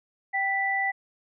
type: tone pair together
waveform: sine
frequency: 780.4 / 1975.5 Hz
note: G5 / B6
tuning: -8 / 0 cents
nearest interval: octave + major third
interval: 1608 cents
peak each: -28 / -25 dBFS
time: 0.33-0.92 s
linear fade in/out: 20 ms
effects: none